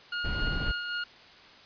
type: tone with tremolo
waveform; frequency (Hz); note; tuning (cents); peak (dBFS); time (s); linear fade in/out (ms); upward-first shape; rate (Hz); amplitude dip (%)
sawtooth; 1428; F6; +38; -26; 0.12-1.04; 5; sine; 3.8; 35
type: noise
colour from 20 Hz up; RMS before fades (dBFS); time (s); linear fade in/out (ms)
brown; -31; 0.24-0.72; 10
effects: white hiss -52 dBFS RMS until 1.65 s + resampled to 11025 Hz